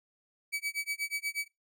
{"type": "tone with tremolo", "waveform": "40% pulse", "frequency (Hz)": 2284, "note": "D7", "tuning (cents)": -49, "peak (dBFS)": -29, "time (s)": [0.52, 1.48], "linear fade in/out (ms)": 20, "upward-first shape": "sine", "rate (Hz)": 8.3, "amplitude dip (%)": 100, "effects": ["noise-tail reverb RT60 0.2 s tail -22 dB re dry"]}